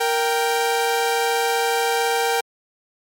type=tone pair together; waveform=sawtooth; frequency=466.2 / 784.1 Hz; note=A#4 / G5; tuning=0 / 0 cents; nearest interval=major sixth; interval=900 cents; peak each=-17 dBFS; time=0-2.41 s; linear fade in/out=10 ms; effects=MP3 64 kbps